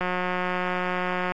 click train, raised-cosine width 0.5 ms, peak -12 dBFS, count 238, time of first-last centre 0.01-1.319 s, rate 181 Hz, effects AAC 64 kbps

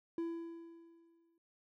triangle tone with exponential decay, 334.2 Hz, E4, 24 cents sharp, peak -32 dBFS, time 0.18-1.38 s, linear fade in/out 2 ms, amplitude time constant 260 ms, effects none

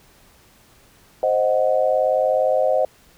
sine chord, C diminished, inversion none, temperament equal, 523.3 / 622.3 / 740 Hz, C5 / Eb5 / Gb5, 0 / 0 / 0 cents, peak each -19 / -19 / -23 dBFS, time 1.23-2.85 s, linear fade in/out 2 ms, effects pink hiss -53 dBFS RMS until 3.17 s

